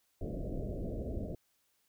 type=low-pass noise; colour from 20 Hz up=pink; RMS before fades=-38 dBFS; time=0.21-1.35 s; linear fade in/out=5 ms; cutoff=660 Hz; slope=96 dB/octave; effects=white hiss -75 dBFS RMS until 1.88 s